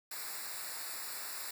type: noise with comb filter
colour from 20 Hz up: white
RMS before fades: -42 dBFS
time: 0.11-1.51 s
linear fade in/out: 5 ms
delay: 0.32 ms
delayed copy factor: -0.9
effects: none